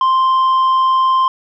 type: tone with tanh clipping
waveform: sine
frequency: 1046.5 Hz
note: C6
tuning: in tune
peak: -11 dBFS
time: 0.01-1.28 s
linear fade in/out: 2 ms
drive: 4 dB
effects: none